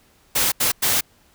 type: noise bursts at uneven times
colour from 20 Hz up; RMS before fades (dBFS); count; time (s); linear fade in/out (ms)
white; -19; 3; 0.35-0.52 / 0.6-0.72 / 0.82-1.01; 10
effects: pink hiss -57 dBFS RMS until 1.34 s